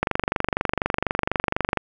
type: click train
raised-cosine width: 0.5 ms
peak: -5 dBFS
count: 43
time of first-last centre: 0.03-1.773 s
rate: 24.1 Hz
effects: none